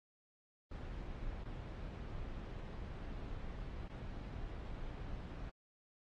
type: noise with dropouts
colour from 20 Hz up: brown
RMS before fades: -45 dBFS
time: 0.71-5.5 s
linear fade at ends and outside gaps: 5 ms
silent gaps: 1.438-1.455 / 3.883-3.896 s
effects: low-pass 4000 Hz 12 dB/octave + AAC 32 kbps